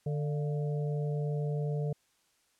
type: harmonic tone with a mistuned harmonic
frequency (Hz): 148.1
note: D3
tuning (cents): +15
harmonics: 1 / 3 / 4 / 5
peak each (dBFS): -30 / -38 / -44 / -48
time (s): 0.06-1.93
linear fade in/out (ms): 5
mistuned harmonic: 5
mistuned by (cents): -98
effects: white hiss -71 dBFS RMS until 2.59 s + low-pass 10000 Hz 12 dB/octave